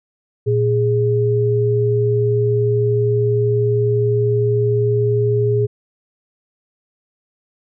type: tone pair together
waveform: sine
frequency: 116.6 / 413.8 Hz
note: A#2 / G#4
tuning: +1 / -6 cents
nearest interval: octave + minor seventh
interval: 2193 cents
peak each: -16 dBFS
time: 0.46-5.67 s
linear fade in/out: 20 ms
effects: none